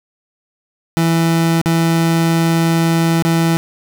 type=tone with dropouts; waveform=30% pulse; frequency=165.4 Hz; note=E3; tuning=6 cents sharp; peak=-9 dBFS; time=0.97-3.57 s; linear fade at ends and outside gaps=0 ms; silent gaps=1.615-1.659 / 3.224-3.25 s; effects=none